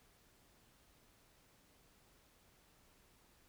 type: silence
effects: pink hiss -69 dBFS RMS until 3.48 s